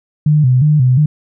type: tone with vibrato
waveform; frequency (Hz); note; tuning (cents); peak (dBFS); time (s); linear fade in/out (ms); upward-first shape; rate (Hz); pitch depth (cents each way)
sine; 138.59; C#3; 0; -7; 0.26-1.06; 5; square; 2.8; 150
effects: none